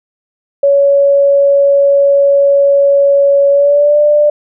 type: tone with pitch glide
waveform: sine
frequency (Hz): 561 to 592.6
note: C#5 to D5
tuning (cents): +21 to +15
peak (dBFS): -5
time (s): 0.63-4.3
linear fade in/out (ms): 5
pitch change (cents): +94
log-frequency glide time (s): 3.51-3.98
effects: none